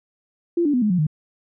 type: tone with pitch steps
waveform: sine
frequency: 342.9 / 291.7 / 248.1 / 211.1 / 179.56 / 152.74 Hz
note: F4 / D4 / B3 / G#3 / F3 / D#3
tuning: -32 / -12 / +8 / +29 / +48 / -32 cents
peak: -16 dBFS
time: 0.57-1.068 s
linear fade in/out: 5 ms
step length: 83 ms
effects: none